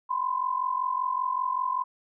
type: tone pair together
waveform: sine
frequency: 1000 / 1045.2 Hz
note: B5 / C6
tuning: +21 / -2 cents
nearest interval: minor second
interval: 77 cents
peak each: -28 dBFS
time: 0.09-1.84 s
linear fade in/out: 20 ms
effects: none